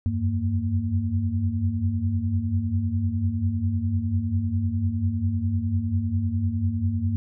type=tone cluster; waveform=sine; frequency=87.7 / 93.3 / 97.7 / 230.9 Hz; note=F2 / F#2 / G2 / A#3; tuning=+8 / +15 / -5 / -16 cents; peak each=-29 / -33 / -24 / -28 dBFS; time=0.06-7.16 s; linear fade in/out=0 ms; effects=none